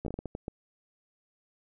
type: slowing click train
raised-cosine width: 2 ms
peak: -22 dBFS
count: 9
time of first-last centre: 0.05-0.481 s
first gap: 13 ms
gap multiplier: 1.39
effects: none